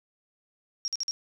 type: tone bursts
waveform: sine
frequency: 5590 Hz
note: F8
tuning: 1 cent sharp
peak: -27 dBFS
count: 4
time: 0.85-1.11 s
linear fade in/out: 0 ms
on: 29 ms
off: 48 ms
effects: none